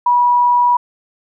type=tone; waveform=sine; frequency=972 Hz; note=B5; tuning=28 cents flat; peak=-9 dBFS; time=0.06-0.77 s; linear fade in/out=5 ms; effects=none